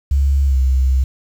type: tone with pitch glide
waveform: sine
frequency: 69.3 to 65.41 Hz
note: C#2 to C2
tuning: 0 to 0 cents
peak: -11 dBFS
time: 0.11-1.04 s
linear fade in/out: 5 ms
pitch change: -100 cents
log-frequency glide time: 0.46-0.57 s
effects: 7-bit